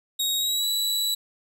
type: tone with pitch glide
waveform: sawtooth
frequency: 3773 to 3933 Hz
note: A#7 to B7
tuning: +20 to -8 cents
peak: -20 dBFS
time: 0.19-1.15 s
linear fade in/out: 10 ms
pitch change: +72 cents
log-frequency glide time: 0.37-0.67 s
effects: none